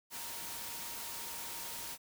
sine tone in noise, 932.3 Hz, A#5, in tune, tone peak -53 dBFS, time 0.1-1.98 s, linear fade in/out 50 ms, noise white, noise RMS -43 dBFS, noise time 0.1-1.98 s, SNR -13 dB, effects none

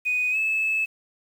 sine tone with pitch glide, 2489 to 2607 Hz, D#7 to E7, 0 to -20 cents, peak -20 dBFS, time 0.05-0.86 s, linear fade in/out 20 ms, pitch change +80 cents, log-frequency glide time 0.31-0.37 s, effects tanh soft clip ceiling -16 dBFS + 8-bit

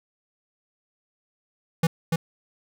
square tone with echo, 164.81 Hz, E3, in tune, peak -18 dBFS, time 1.83-1.87 s, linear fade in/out 5 ms, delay 290 ms, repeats 1, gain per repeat -3 dB, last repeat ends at 2.16 s, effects none

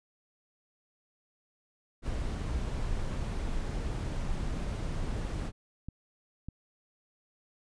brown noise, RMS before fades -33 dBFS, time 2.02-5.52 s, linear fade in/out 50 ms
clicks, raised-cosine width 5 ms, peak -27 dBFS, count 4, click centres 4.119 / 4.909 / 5.886 / 6.486 s
effects resampled to 22050 Hz

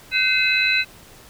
sine tone cluster, 1523 / 2079 / 2553 / 2651 / 3977 Hz, F#6 / C7 / D#7 / E7 / B7, +50 / -12 / +44 / +9 / +11 cents, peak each -24 / -24 / -19 / -27 / -23 dBFS, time 0.11-0.85 s, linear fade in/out 50 ms, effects pink hiss -46 dBFS RMS until 1.29 s

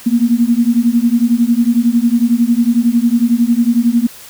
sine beating tone pair, 230.6 / 241.6 Hz, A#3 / B3, -19 / -38 cents, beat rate 11 Hz, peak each -12 dBFS, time 0.06-4.07 s, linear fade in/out 10 ms, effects white hiss -36 dBFS RMS until 4.29 s

